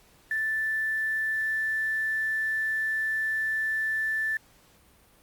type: tone with quantisation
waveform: sine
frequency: 1760 Hz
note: A6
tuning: in tune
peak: -25 dBFS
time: 0.31-4.37 s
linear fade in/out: 2 ms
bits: 8
effects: pink hiss -59 dBFS RMS until 5.22 s + Opus 48 kbps